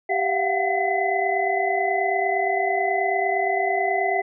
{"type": "tone cluster", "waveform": "sine", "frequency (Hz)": [391.2, 682, 711, 750, 2020], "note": ["G4", "F5", "F5", "F#5", "B6"], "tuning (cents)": [-4, -41, 31, 23, 39], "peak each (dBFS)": -26, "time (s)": [0.09, 4.22], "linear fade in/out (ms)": 10, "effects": []}